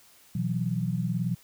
sine chord, B suspended fourth, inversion none, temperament equal with one note detuned, 123.47 / 164.81 / 183.3 Hz, B2 / E3 / F#3, 0 / 0 / -16 cents, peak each -30 dBFS, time 0.35-1.35 s, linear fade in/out 5 ms, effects white hiss -57 dBFS RMS until 1.43 s

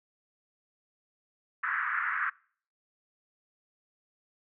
white band-pass noise, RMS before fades -31 dBFS, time 1.63-2.3 s, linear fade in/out 5 ms, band 1200 to 1800 Hz, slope 48 dB/octave, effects noise-tail reverb RT60 0.5 s tail -25 dB re dry

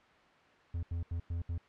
triangle tone bursts at uneven times, 84.7 Hz, E2, 48 cents sharp, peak -31 dBFS, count 5, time 0.74-0.83 / 0.91-1.03 / 1.11-1.2 / 1.3-1.42 / 1.49-1.58 s, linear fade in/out 5 ms, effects white hiss -61 dBFS RMS until 1.68 s + low-pass 2000 Hz 12 dB/octave

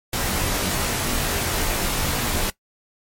pink noise with comb filter, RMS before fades -23 dBFS, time 0.13-2.5 s, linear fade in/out 2 ms, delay 19 ms, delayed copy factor -0.95, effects noise-tail reverb RT60 0.1 s tail -18 dB re dry + MP3 64 kbps

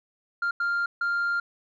sine tone bursts at uneven times, 1396.9 Hz, F6, in tune, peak -21 dBFS, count 3, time 0.42-0.51 / 0.6-0.86 / 1.01-1.4 s, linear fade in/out 5 ms, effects tanh soft clip ceiling -22 dBFS

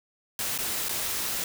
white noise with dropouts, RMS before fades -30 dBFS, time 0.39-1.44 s, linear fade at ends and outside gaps 1 ms, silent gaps 0.578-0.587 / 0.885-0.893 s, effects none

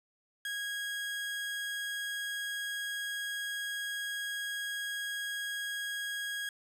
30% pulse tone, 1645 Hz, G#6, 17 cents flat, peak -32 dBFS, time 0.45-6.49 s, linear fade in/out 2 ms, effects resampled to 32000 Hz

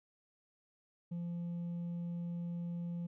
triangle tone with hard clipping, 172.2 Hz, F3, 24 cents flat, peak -36 dBFS, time 1.11-3.07 s, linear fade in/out 10 ms, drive 1 dB, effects none

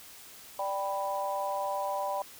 sine chord, G major, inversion second, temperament equal, 587.3 / 784 / 987.8 Hz, D5 / G5 / B5, 0 / 0 / 0 cents, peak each -34 dBFS, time 0.59-2.22 s, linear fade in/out 2 ms, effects white hiss -50 dBFS RMS until 2.39 s

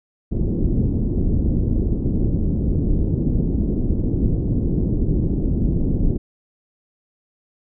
pink low-pass noise, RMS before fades -19 dBFS, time 0.31-6.18 s, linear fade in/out 20 ms, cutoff 340 Hz, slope 24 dB/octave, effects none

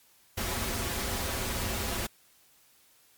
pink noise with comb filter, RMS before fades -32 dBFS, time 0.37-2.07 s, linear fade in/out 10 ms, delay 6.6 ms, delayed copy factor -0.6, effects white hiss -62 dBFS RMS until 3.17 s + MP3 96 kbps

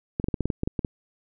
clicks, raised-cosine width 3 ms, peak -12 dBFS, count 11, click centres 0.199 / 0.242 / 0.285 / 0.342 / 0.407 / 0.456 / 0.502 / 0.634 / 0.675 / 0.792 / 0.848 s, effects none

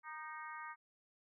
harmonic tone with a mistuned harmonic, 311.5 Hz, D#4, 2 cents sharp, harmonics 3 / 4 / 5 / 6 / 7, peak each -50 / -49 / -52 / -53 / -55 dBFS, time 0.03-0.76 s, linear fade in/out 50 ms, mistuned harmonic 4, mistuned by -29 cents, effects none

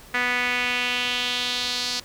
sawtooth tone with band-pass filter sweep, 246.6 Hz, B3, 2 cents flat, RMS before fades -25 dBFS, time 0.14-2 s, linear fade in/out 5 ms, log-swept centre 1900 to 4700 Hz, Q 2.8, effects pink hiss -47 dBFS RMS until 2.04 s

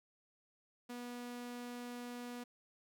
sawtooth tone, 243.2 Hz, B3, 26 cents flat, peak -40 dBFS, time 0.89-2.44 s, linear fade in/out 10 ms, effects none

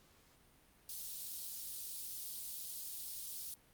white high-pass noise, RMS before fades -45 dBFS, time 0.89-3.54 s, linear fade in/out 2 ms, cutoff 3800 Hz, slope 24 dB/octave, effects pink hiss -67 dBFS RMS until 3.73 s + Opus 48 kbps

